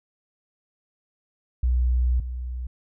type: tone pair in turn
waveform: sine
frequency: 61.74 / 61.98 Hz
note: B1 / B1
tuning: 0 / +7 cents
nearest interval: unison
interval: 7 cents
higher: second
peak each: -18 / -28 dBFS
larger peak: first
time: 1.63-2.2 / 2.2-2.67 s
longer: first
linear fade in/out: 5 ms
effects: none